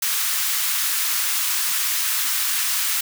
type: high-pass noise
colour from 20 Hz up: white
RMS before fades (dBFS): -22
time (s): 0.02-3.01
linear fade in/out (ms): 5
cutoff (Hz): 1100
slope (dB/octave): 24
effects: none